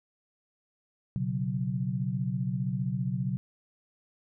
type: chord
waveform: sine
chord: B suspended second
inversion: none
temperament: equal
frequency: 123.47 / 138.59 / 185 Hz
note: B2 / C#3 / F#3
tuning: 0 / 0 / 0 cents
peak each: -32 dBFS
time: 1.16-3.37 s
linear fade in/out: 0 ms
effects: none